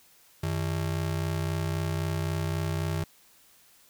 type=ring-modulated tone; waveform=square; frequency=124.1 Hz; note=B2; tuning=9 cents sharp; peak=-25 dBFS; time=0.43-3.04 s; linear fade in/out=5 ms; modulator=31.9 Hz; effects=white hiss -59 dBFS RMS until 3.89 s